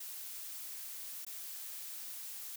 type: noise with dropouts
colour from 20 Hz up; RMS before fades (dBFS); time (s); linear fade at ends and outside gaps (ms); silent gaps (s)
blue; -45; 0-2.56; 5; 1.249-1.265
effects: none